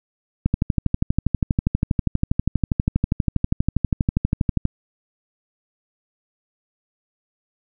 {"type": "click train", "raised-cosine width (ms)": 5, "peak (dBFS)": -5, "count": 53, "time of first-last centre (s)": [0.46, 4.654], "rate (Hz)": 12.4, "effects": []}